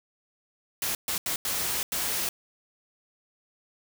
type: noise bursts at uneven times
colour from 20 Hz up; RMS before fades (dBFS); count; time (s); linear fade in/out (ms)
white; -29; 5; 0.82-0.95 / 1.08-1.18 / 1.26-1.36 / 1.45-1.83 / 1.92-2.29; 2
effects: none